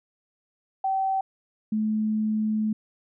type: tone pair in turn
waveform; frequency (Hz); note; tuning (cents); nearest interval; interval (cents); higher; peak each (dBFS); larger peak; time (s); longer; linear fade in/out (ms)
sine; 770 / 215.8; G5 / A3; -31 / -33; octave + minor seventh; 2202; first; -22; neither; 0.84-1.21 / 1.72-2.73; second; 5
effects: none